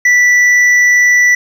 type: tone with hard clipping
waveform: triangle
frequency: 1967 Hz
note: B6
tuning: 7 cents flat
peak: -7 dBFS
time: 0.05-1.35 s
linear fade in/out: 5 ms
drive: 8 dB
effects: none